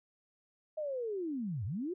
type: linear two-way sweep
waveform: sine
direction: down then up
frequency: 633 to 86.9 to 381.8 Hz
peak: -34 dBFS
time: 0.77-1.94 s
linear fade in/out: 10 ms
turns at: 1.65 s
effects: none